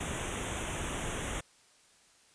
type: band-stop noise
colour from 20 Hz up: pink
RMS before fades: -36 dBFS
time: 0-1.41 s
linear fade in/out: 10 ms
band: 3600 to 6000 Hz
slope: 96 dB/octave
effects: white hiss -63 dBFS RMS until 2.34 s + resampled to 22050 Hz